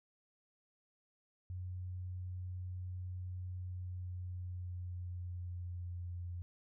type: tone with pitch glide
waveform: sine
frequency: 91 to 87.95 Hz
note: F#2 to F2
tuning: -28 to +13 cents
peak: -40 dBFS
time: 1.5-6.42 s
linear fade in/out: 0 ms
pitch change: -59 cents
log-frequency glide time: 3.54-6.24 s
effects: none